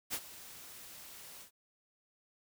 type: noise with ADSR envelope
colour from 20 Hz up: white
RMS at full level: -35 dBFS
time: 0.1-1.51 s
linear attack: 37 ms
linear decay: 57 ms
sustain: -16 dB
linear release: 98 ms
effects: none